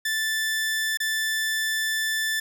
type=tone with dropouts; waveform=sawtooth; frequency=1760 Hz; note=A6; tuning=in tune; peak=-20 dBFS; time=0.05-2.4 s; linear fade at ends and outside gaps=5 ms; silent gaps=0.973-1.001 s; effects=none